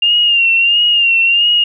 sine tone with vibrato, 2794 Hz, F7, in tune, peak -8 dBFS, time 0.02-1.64 s, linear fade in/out 5 ms, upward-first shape sine, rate 1.5 Hz, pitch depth 57 cents each way, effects none

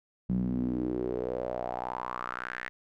sawtooth tone with band-pass filter sweep, 61.74 Hz, B1, in tune, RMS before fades -33 dBFS, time 0.29-2.69 s, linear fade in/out 0 ms, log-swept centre 180 to 1900 Hz, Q 4.9, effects none

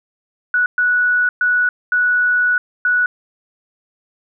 sine tone bursts at uneven times, 1472 Hz, F#6, 9 cents flat, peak -12 dBFS, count 5, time 0.54-0.66 / 0.78-1.29 / 1.41-1.69 / 1.92-2.58 / 2.85-3.06 s, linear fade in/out 2 ms, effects none

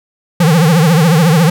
square tone with vibrato, 163.1 Hz, E3, 18 cents flat, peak -7 dBFS, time 0.4-1.5 s, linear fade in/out 5 ms, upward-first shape triangle, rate 14 Hz, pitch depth 200 cents each way, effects none

